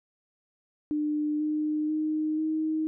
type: tone with pitch steps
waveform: sine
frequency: 300 / 304.5 / 309.1 / 313.8 Hz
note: D4 / D#4 / D#4 / D#4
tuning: +37 / -37 / -11 / +15 cents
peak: -25 dBFS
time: 0.91-2.87 s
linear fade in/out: 0 ms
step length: 490 ms
effects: none